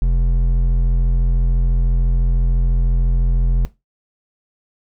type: tone with hard clipping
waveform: triangle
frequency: 43 Hz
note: F1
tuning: 26 cents flat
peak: -14 dBFS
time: 0.02-3.65 s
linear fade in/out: 0 ms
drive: 11 dB
effects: noise-tail reverb RT60 0.2 s tail -17 dB re dry